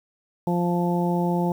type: harmonic tone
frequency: 174.61 Hz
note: F3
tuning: in tune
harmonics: 1 / 2 / 3 / 4 / 5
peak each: -22 / -27 / -31 / -32 / -29 dBFS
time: 0.47-1.52 s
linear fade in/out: 2 ms
effects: 8-bit